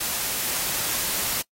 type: noise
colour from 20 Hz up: white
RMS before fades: -26 dBFS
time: 0-1.42 s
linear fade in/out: 10 ms
effects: noise-tail reverb RT60 0.1 s tail -24 dB re dry + AAC 48 kbps